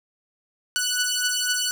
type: beating tone pair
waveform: 10% pulse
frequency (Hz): 1480 / 1484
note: F#6 / F#6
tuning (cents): 0 / +5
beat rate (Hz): 4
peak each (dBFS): -16 / -17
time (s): 0.76-1.71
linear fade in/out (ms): 0
effects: none